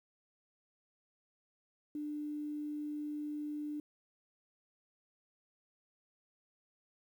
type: tone with quantisation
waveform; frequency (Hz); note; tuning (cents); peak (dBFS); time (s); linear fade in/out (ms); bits
sine; 297.6; D4; +23; -37; 1.95-3.8; 2; 11
effects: none